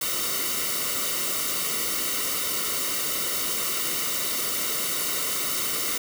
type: noise with comb filter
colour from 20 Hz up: white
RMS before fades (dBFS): -27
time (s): 0.01-5.98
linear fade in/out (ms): 5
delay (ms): 1.2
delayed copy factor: -0.75
effects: none